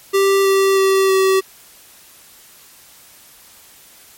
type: tone with pitch steps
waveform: square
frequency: 392 / 388.8 / 385.7 / 382.6 Hz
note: G4 / G4 / G4 / G4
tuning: 0 / -14 / -28 / -42 cents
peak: -12 dBFS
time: 0.13-1.41 s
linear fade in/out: 20 ms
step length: 320 ms
effects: white hiss -45 dBFS RMS until 4.17 s + MP3 64 kbps